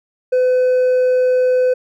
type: tone with hard clipping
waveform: sine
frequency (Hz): 506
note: B4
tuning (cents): +42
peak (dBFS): -12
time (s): 0.32-1.74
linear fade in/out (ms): 10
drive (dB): 2
effects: none